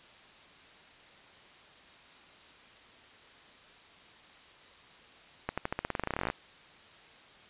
accelerating click train, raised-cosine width 0.5 ms, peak -16 dBFS, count 21, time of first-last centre 5.49-6.301 s, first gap 86 ms, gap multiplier 0.91, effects white hiss -55 dBFS RMS until 7.49 s + resampled to 8000 Hz

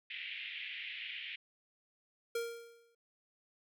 pink band-pass noise, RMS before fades -44 dBFS, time 0.1-1.36 s, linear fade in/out 5 ms, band 2000 to 3300 Hz, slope 48 dB/octave
square tone with exponential decay, 466.2 Hz, A#4, in tune, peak -33 dBFS, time 2.35-2.95 s, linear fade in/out 5 ms, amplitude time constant 130 ms
effects none

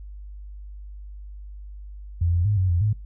sine tone with pitch steps, 85.3 / 86.5 / 103.9 / 93.2 / 86.6 / 106.3 Hz, F2 / F2 / G#2 / F#2 / F2 / G#2, -40 / -16 / +1 / +13 / -14 / +41 cents, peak -18 dBFS, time 2.21-2.93 s, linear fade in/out 5 ms, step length 120 ms, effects noise-tail reverb RT60 0.2 s tail -25 dB re dry + added 50 Hz sine -36 dBFS peak until 3.05 s

